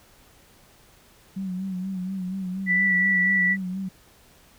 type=tone with vibrato; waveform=sine; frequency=187.5 Hz; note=F#3; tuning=23 cents sharp; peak=-27 dBFS; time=1.36-3.89 s; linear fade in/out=10 ms; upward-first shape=sine; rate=4.2 Hz; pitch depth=58 cents each way
type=tone with pitch glide; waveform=sine; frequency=1975.5 to 1958.5 Hz; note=B6 to B6; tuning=0 to -15 cents; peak=-18 dBFS; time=2.66-3.57 s; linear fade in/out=50 ms; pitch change=-15 cents; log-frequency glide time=2.82-2.91 s
effects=pink hiss -55 dBFS RMS until 4.58 s